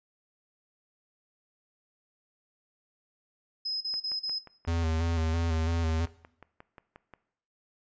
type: tone bursts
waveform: sine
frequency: 5090 Hz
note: D#8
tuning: 39 cents sharp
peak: -29 dBFS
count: 4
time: 3.65-4.389 s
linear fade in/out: 10 ms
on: 160 ms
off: 33 ms
type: click train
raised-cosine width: 0.5 ms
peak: -32 dBFS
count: 19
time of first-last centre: 3.94-7.137 s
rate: 5.63 Hz
type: tone with vibrato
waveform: square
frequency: 82.1 Hz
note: E2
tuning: 6 cents flat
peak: -27 dBFS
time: 4.67-6.06 s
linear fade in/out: 10 ms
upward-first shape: square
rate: 3 Hz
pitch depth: 35 cents each way
effects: noise-tail reverb RT60 0.7 s tail -18 dB re dry + resampled to 16000 Hz